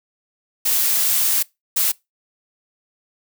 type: noise bursts at uneven times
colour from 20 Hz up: blue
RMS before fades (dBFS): -18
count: 2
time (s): 0.65-1.43 / 1.76-1.92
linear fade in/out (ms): 10
effects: noise-tail reverb RT60 0.2 s tail -23 dB re dry